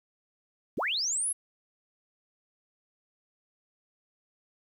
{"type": "linear sweep", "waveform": "sine", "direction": "up", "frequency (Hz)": [73.4, 11175], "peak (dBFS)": -27, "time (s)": [0.77, 1.33], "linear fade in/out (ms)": 10, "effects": ["10-bit"]}